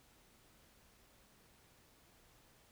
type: silence
effects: pink hiss -67 dBFS RMS until 2.71 s